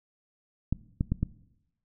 clicks, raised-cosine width 5 ms, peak -13 dBFS, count 4, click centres 0.726 / 1.009 / 1.12 / 1.23 s, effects noise-tail reverb RT60 0.9 s tail -20 dB re dry

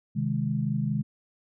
sine chord, Ab major, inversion first, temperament equal, 130.81 / 155.56 / 207.7 Hz, C3 / Eb3 / Ab3, 0 / 0 / 0 cents, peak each -29 dBFS, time 0.15-1.03 s, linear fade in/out 20 ms, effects none

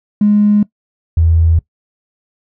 triangle tone pair in turn, 207.7 / 82.2 Hz, G#3 / E2, 0 / -4 cents, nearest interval octave + major third, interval 1604 cents, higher first, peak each -3 dBFS, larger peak neither, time 0.21-0.63 / 1.17-1.59 s, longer neither, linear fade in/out 5 ms, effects noise-tail reverb RT60 0.1 s tail -23 dB re dry + tanh soft clip ceiling -5 dBFS

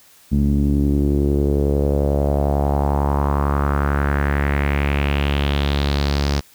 sawtooth tone with low-pass filter sweep, 71.1 Hz, C#2, 45 cents sharp, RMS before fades -18 dBFS, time 0.31-6.41 s, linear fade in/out 20 ms, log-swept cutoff 220 to 5300 Hz, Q 3.3, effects white hiss -50 dBFS RMS until 6.54 s

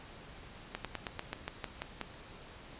slowing click train, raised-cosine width 0.3 ms, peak -20 dBFS, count 10, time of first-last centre 0.75-2.013 s, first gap 97 ms, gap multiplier 1.09, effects pink hiss -51 dBFS RMS until 2.79 s + resampled to 8000 Hz

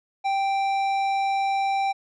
sine tone with tanh clipping, 784 Hz, G5, in tune, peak -23 dBFS, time 0.24-1.93 s, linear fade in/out 20 ms, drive 12 dB, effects none

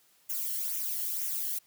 violet noise with flanger, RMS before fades -33 dBFS, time 0.29-1.59 s, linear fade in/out 10 ms, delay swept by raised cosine 0.22 to 0.84 ms, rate 2.1 Hz, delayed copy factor -0.6, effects white hiss -65 dBFS RMS until 1.66 s + high-pass 60 Hz 12 dB/octave

